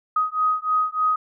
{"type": "beating tone pair", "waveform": "sine", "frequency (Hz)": [1253, 1256.3], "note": ["D#6", "D#6"], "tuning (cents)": [12, 16], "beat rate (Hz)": 3.3, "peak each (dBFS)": -22, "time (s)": [0.16, 1.16], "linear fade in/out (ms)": 5, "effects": []}